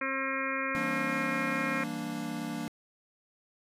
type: harmonic tone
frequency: 268.4 Hz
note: C4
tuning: 44 cents sharp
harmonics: 1 / 2 / 4 / 5 / 6 / 7 / 8 / 9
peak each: -38 / -38 / -38 / -38 / -38 / -38 / -38 / -38 dBFS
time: 0.01-1.84 s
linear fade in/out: 5 ms
type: chord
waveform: square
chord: E half-diminished seventh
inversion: none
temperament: equal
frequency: 164.81 / 196 / 233.1 / 293.7 Hz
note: E3 / G3 / Bb3 / D4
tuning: 0 / 0 / 0 / 0 cents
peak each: -42 / -43 / -38 / -39 dBFS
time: 0.75-2.68 s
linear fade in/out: 0 ms
effects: resampled to 32000 Hz